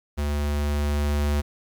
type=tone with level ramp; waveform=square; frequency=73.1 Hz; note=D2; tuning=7 cents flat; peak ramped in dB=-24 to -21 dBFS; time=0.17-1.42 s; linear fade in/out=20 ms; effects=10-bit